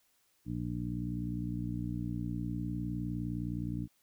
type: harmonic tone with a mistuned harmonic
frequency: 59.6 Hz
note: A#1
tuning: 39 cents sharp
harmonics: 1 / 2 / 3 / 4 / 5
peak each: -43 / -38 / -39 / -42 / -40 dBFS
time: 0.45-3.88 s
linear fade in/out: 50 ms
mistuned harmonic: 1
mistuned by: +18 cents
effects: white hiss -72 dBFS RMS until 4.02 s